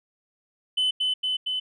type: tone with echo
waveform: sine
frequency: 3024 Hz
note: F#7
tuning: 37 cents sharp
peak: -18 dBFS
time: 0.77-0.91 s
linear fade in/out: 10 ms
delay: 230 ms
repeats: 3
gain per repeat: -2 dB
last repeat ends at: 1.6 s
effects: tanh soft clip ceiling -19 dBFS